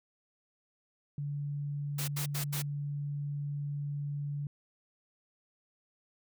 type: tone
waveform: sine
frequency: 144.1 Hz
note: D3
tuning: 33 cents flat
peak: -33 dBFS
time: 1.18-4.47 s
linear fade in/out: 2 ms
type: noise bursts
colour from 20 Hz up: white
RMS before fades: -37 dBFS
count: 4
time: 1.98-2.623 s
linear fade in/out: 10 ms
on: 100 ms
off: 81 ms
effects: none